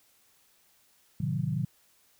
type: chord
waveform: sine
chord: A diminished seventh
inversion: none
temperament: equal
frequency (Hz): 110 / 130.81 / 155.56 / 185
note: A2 / C3 / Eb3 / Gb3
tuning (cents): 0 / 0 / 0 / 0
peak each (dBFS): -36 / -32 / -31 / -34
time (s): 1.2-1.65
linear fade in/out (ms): 5
effects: white hiss -65 dBFS RMS until 2.19 s